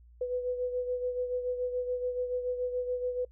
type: beating tone pair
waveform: sine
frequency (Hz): 496.5 / 503.5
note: B4 / B4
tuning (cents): +9 / +33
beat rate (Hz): 7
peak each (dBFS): -30 / -38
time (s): 0.21-3.25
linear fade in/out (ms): 5
effects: noise-tail reverb RT60 0.1 s tail -25 dB re dry + added 59 Hz sine -53 dBFS peak until 3.31 s